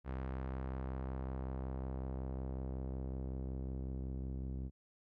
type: tone with low-pass filter sweep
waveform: sawtooth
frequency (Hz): 65.41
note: C2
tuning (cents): 0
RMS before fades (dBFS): -41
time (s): 0.04-4.71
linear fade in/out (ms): 50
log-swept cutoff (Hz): 1700 to 280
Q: 0.91
effects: none